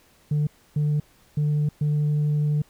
sine tone bursts at uneven times, 149 Hz, D3, 25 cents sharp, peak -17 dBFS, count 4, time 0.31-0.47 / 0.76-1 / 1.37-1.69 / 1.81-2.62 s, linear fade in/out 5 ms, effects tanh soft clip ceiling -18 dBFS + pink hiss -58 dBFS RMS until 2.69 s

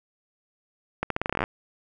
accelerating click train, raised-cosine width 0.5 ms, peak -10 dBFS, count 14, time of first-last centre 1.03-1.439 s, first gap 73 ms, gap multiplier 0.84, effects none

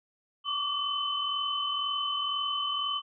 sine tone cluster, 1131 / 1173 / 3041 Hz, C#6 / D6 / F#7, +34 / -2 / +47 cents, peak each -36 / -34 / -30 dBFS, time 0.44-3.02 s, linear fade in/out 50 ms, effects none

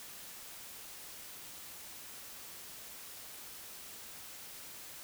silence, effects white hiss -49 dBFS RMS until 5.03 s

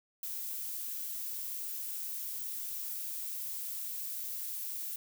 violet noise, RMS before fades -39 dBFS, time 0.23-4.96 s, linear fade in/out 2 ms, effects none

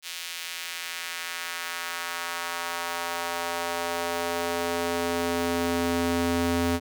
square tone with high-pass filter sweep, 85.6 Hz, F2, 34 cents flat, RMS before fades -29 dBFS, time 0.02-6.8 s, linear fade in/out 50 ms, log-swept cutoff 3000 to 180 Hz, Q 1.1, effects none

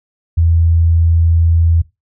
sine tone, 83.1 Hz, E2, 15 cents sharp, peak -8 dBFS, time 0.37-1.82 s, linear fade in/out 10 ms, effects noise-tail reverb RT60 0.2 s tail -19 dB re dry

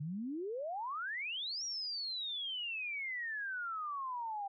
sine exponential two-way sweep, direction up then down, 140 to 5750 to 781 Hz, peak -37 dBFS, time 0-4.48 s, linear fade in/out 10 ms, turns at 1.64 s, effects none

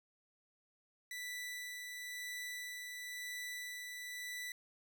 sawtooth tone with tremolo, 1975.5 Hz, B6, in tune, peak -38 dBFS, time 1.11-4.52 s, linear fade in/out 2 ms, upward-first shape sine, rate 0.98 Hz, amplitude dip 30%, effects none

